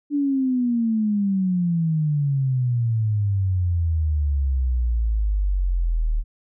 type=exponential sweep; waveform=sine; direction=down; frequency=293.7 to 37.29 Hz; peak=-18 dBFS; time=0.1-6.24 s; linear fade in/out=50 ms; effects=none